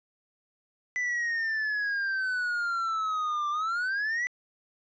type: exponential two-way sweep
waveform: triangle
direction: down then up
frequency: 2000 to 1174.7 to 2000 Hz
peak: -25 dBFS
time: 0.96-4.27 s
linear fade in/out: 0 ms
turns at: 3.5 s
effects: resampled to 16000 Hz

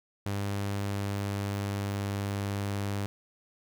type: tone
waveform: sawtooth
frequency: 100.3 Hz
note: G2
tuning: 40 cents sharp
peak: -26 dBFS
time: 0.26-3.06 s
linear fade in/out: 0 ms
effects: none

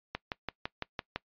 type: click train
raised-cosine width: 0.3 ms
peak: -17 dBFS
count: 7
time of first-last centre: 0.15-1.16 s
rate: 5.94 Hz
effects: noise-tail reverb RT60 0.1 s tail -22 dB re dry + resampled to 11025 Hz

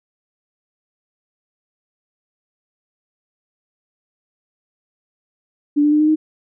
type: tone with pitch steps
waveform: sine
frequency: 291.9 / 296.5 / 301.1 / 305.9 / 310.7 Hz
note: D4 / D4 / D4 / D#4 / D#4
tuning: -10 / +17 / +43 / -29 / -2 cents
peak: -11 dBFS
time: 5.76-6.16 s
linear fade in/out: 20 ms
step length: 80 ms
effects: none

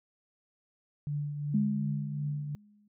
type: tone with tremolo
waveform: sine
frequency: 146.2 Hz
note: D3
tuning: 7 cents flat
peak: -29 dBFS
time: 1.07-2.55 s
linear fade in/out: 0 ms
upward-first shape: triangle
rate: 2.7 Hz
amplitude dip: 50%
type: tone with exponential decay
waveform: sine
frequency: 207.7 Hz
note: G#3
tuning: in tune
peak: -23 dBFS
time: 1.54-2.88 s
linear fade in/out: 5 ms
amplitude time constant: 290 ms
effects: none

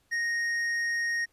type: tone with hard clipping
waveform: sine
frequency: 1864.7 Hz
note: A#6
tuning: in tune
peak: -28 dBFS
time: 0.11-1.26 s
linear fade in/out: 20 ms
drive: 6 dB
effects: pink hiss -69 dBFS RMS until 1.32 s + resampled to 32000 Hz

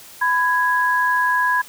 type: tone pair together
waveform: sine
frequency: 1000 / 1657.4 Hz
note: B5 / G#6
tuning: +21 / -4 cents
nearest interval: major sixth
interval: 875 cents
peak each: -18 dBFS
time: 0.21-1.62 s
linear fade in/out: 10 ms
effects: white hiss -42 dBFS RMS until 1.68 s

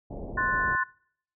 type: low-pass noise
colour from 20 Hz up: pink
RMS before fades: -37 dBFS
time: 0.1-0.76 s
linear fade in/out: 10 ms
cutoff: 770 Hz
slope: 48 dB/octave
type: chord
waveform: sine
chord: F# diminished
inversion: second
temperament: equal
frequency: 1046.5 / 1480 / 1760 Hz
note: C6 / F#6 / A6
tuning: 0 / 0 / 0 cents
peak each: -28 dBFS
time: 0.37-0.84 s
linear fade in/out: 10 ms
effects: noise-tail reverb RT60 0.6 s tail -23 dB re dry

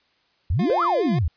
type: exponential two-way sweep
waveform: sine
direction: up then down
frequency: 68 to 1397 to 68 Hz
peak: -18 dBFS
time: 0.5-1.28 s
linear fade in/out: 5 ms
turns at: 0.83 s
type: tone with vibrato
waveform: 25% pulse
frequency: 350 Hz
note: F4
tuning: 4 cents sharp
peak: -24 dBFS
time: 0.59-1.19 s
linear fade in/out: 5 ms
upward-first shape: sine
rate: 7.1 Hz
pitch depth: 46 cents each way
type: tone with exponential decay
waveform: triangle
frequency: 519 Hz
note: C5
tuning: 14 cents flat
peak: -19 dBFS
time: 0.7-0.87 s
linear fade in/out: 0 ms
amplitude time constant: 35 ms
effects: white hiss -64 dBFS RMS until 1.36 s + resampled to 11025 Hz

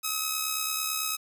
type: tone with amplitude modulation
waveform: 5% pulse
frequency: 1277 Hz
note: D#6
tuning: 45 cents sharp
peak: -14 dBFS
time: 0.03-1.17 s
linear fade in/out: 20 ms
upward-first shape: sine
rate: 69 Hz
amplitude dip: 45%
effects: none

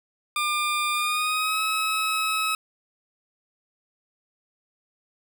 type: tone with pitch glide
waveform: 20% pulse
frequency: 1200 to 1286.1 Hz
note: D6 to E6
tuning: +37 to -43 cents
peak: -18 dBFS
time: 0.36-2.55 s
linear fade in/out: 2 ms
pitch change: +120 cents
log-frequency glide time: 0.93-1.61 s
effects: none

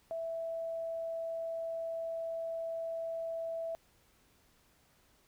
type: tone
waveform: sine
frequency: 659.3 Hz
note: E5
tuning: in tune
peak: -35 dBFS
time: 0.11-3.75 s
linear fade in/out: 0 ms
effects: pink hiss -68 dBFS RMS until 5.27 s

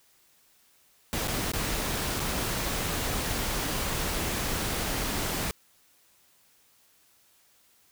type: noise with dropouts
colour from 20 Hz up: pink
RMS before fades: -30 dBFS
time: 1.13-5.51 s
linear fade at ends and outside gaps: 0 ms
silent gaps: 1.274-1.28 / 1.518-1.535 / 2.196-2.202 s
effects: white hiss -63 dBFS RMS until 7.91 s

